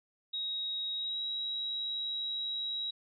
sine tone with pitch glide, 3793 to 3853 Hz, A#7 to B7, +29 to -44 cents, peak -33 dBFS, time 0.33-2.91 s, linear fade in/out 10 ms, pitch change +27 cents, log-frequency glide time 0.95-1.19 s, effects none

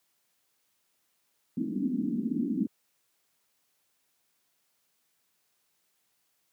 pink band-pass noise, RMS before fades -30 dBFS, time 1.57-2.67 s, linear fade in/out 2 ms, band 200 to 290 Hz, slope 48 dB/octave, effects white hiss -74 dBFS RMS until 6.52 s + high-pass 100 Hz 12 dB/octave

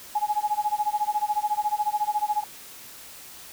sine tone with tremolo, 840 Hz, G#5, 19 cents sharp, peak -19 dBFS, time 0.15-2.44 s, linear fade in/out 5 ms, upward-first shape sine, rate 14 Hz, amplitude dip 95%, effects white hiss -44 dBFS RMS until 3.52 s

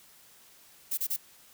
violet noise bursts, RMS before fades -30 dBFS, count 3, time 0.91-1.165 s, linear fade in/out 10 ms, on 65 ms, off 30 ms, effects white hiss -57 dBFS RMS until 1.53 s

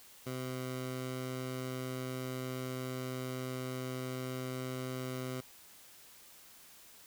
15% pulse tone, 128.6 Hz, C3, 30 cents flat, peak -31 dBFS, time 0.26-5.41 s, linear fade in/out 10 ms, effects white hiss -57 dBFS RMS until 7.06 s

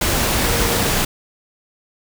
sine tone in noise, 470.3 Hz, A#4, 15 cents sharp, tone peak -26 dBFS, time 0.45-0.9 s, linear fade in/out 5 ms, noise pink, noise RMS -18 dBFS, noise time 0.01-1.05 s, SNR -11 dB, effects none

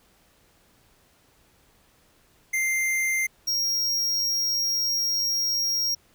square tone pair in turn, 2093 / 5599 Hz, C7 / F8, 0 / +4 cents, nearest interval octave + perfect fourth, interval 1704 cents, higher second, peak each -23 dBFS, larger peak neither, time 2.53-3.27 / 3.47-5.95 s, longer second, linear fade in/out 10 ms, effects pink hiss -61 dBFS RMS until 6.14 s

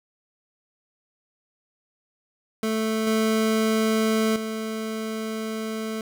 25% pulse tone with level steps, 220 Hz, A3, in tune, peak -19 / -16 / -24 dBFS, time 2.63-6.01 s, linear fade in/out 2 ms, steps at 3.07 / 4.36 s, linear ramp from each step 2 ms, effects none

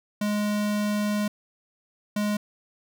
square tone pair in turn, 208.3 / 208.3 Hz, G#3 / G#3, +5 / +5 cents, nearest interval unison, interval 0 cents, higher neither, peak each -24 dBFS, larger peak neither, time 0.21-1.28 / 2.16-2.37 s, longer first, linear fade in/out 5 ms, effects none

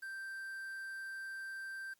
triangle tone with quantisation, 1568 Hz, G6, in tune, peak -40 dBFS, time 0.02-1.94 s, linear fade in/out 10 ms, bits 10, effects white hiss -75 dBFS RMS until 1.99 s + Opus 48 kbps

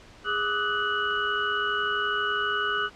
sine tone cluster, 412.7 / 1178 / 1270 / 1486 / 2939 Hz, G#4 / D6 / D#6 / F#6 / F#7, -11 / +5 / +35 / +7 / -12 cents, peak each -34 / -35 / -30 / -27 / -32 dBFS, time 0.24-2.9 s, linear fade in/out 50 ms, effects pink hiss -50 dBFS RMS until 2.95 s + low-pass 5000 Hz 12 dB/octave

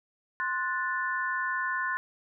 sine chord, F# diminished, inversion second, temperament equal with one note detuned, 1046.5 / 1471.5 / 1760 Hz, C6 / F#6 / A6, 0 / -10 / 0 cents, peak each -32 / -32 / -32 dBFS, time 0.4-1.97 s, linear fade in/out 0 ms, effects none

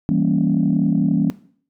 sine chord, E diminished seventh, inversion none, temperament equal, 164.81 / 196 / 233.1 / 277.2 Hz, E3 / G3 / Bb3 / Db4, 0 / 0 / 0 / 0 cents, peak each -20 dBFS, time 0.09-1.3 s, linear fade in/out 0 ms, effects noise-tail reverb RT60 0.5 s tail -17 dB re dry + tanh soft clip ceiling -7 dBFS

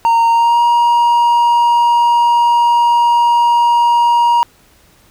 triangle tone with pitch glide, 924 to 947.8 Hz, A#5 to A#5, -16 to +28 cents, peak -6 dBFS, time 0.05-4.43 s, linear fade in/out 0 ms, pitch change +44 cents, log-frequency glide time 0.3-0.61 s, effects pink hiss -49 dBFS RMS until 5.1 s

